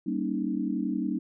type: chord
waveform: sine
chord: Eb dominant seventh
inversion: first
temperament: just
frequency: 194.45 / 233.3 / 280 / 311.1 Hz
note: G3 / Bb3 / Db4 / Eb4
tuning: -14 / +2 / +18 / 0 cents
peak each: -32 dBFS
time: 0.06-1.19 s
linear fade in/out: 10 ms
effects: none